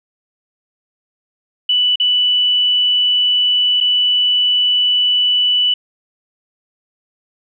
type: tone with dropouts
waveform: sine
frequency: 2970 Hz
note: F#7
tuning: 6 cents sharp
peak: -11 dBFS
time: 1.69-5.74 s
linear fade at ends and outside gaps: 5 ms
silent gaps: 1.958-1.999 / 3.804-3.809 s
effects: none